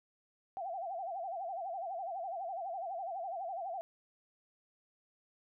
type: tone with vibrato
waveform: sine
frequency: 725 Hz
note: F#5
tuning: 35 cents flat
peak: -37 dBFS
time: 0.57-3.81 s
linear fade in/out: 0 ms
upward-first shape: sine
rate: 12 Hz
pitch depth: 160 cents each way
effects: none